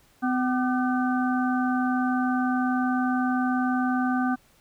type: harmonic tone with a mistuned harmonic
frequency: 253.3 Hz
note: B3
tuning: 44 cents sharp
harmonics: 1 / 3 / 5 / 6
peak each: -23 / -29 / -33 / -32 dBFS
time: 0.22-4.36 s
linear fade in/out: 20 ms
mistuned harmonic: 5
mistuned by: -95 cents
effects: pink hiss -60 dBFS RMS until 4.6 s